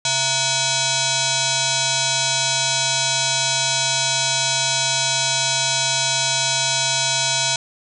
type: tone with frequency modulation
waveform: sine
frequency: 1472 Hz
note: F#6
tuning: 9 cents flat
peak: -17 dBFS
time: 0.05-7.56 s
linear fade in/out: 2 ms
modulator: 803 Hz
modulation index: 7.8
effects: none